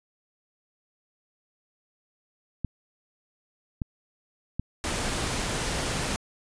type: clicks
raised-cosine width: 5 ms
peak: -16 dBFS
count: 3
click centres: 2.647 / 3.818 / 4.596 s
type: noise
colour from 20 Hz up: pink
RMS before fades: -29 dBFS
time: 4.84-6.16 s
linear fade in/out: 0 ms
effects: resampled to 22050 Hz